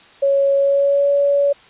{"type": "tone with pitch glide", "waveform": "sine", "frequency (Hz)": [554.4, 566.4], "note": ["C#5", "C#5"], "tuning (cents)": [0, 37], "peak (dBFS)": -12, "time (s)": [0.22, 1.53], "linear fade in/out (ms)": 10, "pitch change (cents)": 37, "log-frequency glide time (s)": [0.55, 1.09], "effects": ["white hiss -46 dBFS RMS until 1.69 s", "resampled to 8000 Hz"]}